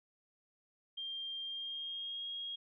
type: tone with pitch glide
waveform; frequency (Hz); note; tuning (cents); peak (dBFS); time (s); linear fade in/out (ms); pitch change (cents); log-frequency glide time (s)
sine; 3190 to 3272; G7 to G#7; +30 to -26; -39; 0.97-2.56; 10; +44; 1.42-2.27
effects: none